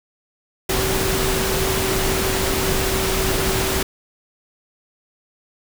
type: tone in noise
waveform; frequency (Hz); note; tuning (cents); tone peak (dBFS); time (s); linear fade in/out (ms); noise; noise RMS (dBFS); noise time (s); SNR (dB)
sine; 382; G4; -45; -24; 0.69-3.83; 5; pink; -21; 0.69-3.83; -6
effects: none